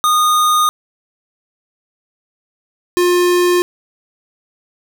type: tone pair in turn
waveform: square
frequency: 1230 / 354.9 Hz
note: D#6 / F4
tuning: -20 / +28 cents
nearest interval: octave + minor seventh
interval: 2152 cents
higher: first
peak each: -11 dBFS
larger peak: neither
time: 0.04-0.69 / 2.97-3.62 s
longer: neither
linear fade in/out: 0 ms
effects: none